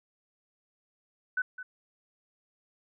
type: tone with echo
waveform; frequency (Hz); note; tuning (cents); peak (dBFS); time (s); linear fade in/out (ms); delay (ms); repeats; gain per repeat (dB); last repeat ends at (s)
sine; 1500; F#6; +23; -26; 1.37-1.42; 5; 210; 1; -12; 1.63
effects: none